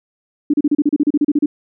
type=tone bursts; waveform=sine; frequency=293.7 Hz; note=D4; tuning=in tune; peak=-10 dBFS; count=14; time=0.5-1.46 s; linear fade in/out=5 ms; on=37 ms; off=34 ms; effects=none